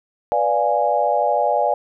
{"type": "chord", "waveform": "sine", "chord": "B diminished seventh", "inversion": "none", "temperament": "equal", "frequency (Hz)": [493.9, 587.3, 698.5, 830.6], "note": ["B4", "D5", "F5", "Ab5"], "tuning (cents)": [0, 0, 0, 0], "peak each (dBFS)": [-24, -20, -21, -20], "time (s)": [0.32, 1.74], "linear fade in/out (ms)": 0, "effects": []}